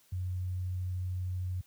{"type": "tone", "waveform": "sine", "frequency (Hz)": 91.3, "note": "F#2", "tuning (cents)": -23, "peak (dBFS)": -31, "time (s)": [0.12, 1.61], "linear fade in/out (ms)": 5, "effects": ["white hiss -65 dBFS RMS until 1.66 s", "high-pass 60 Hz 12 dB/octave"]}